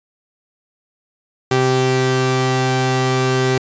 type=tone pair together; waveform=sawtooth; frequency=130 / 389.6 Hz; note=C3 / G4; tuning=-11 / -11 cents; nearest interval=octave + perfect fifth; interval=1900 cents; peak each=-13 dBFS; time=1.51-3.58 s; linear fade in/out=5 ms; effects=resampled to 16000 Hz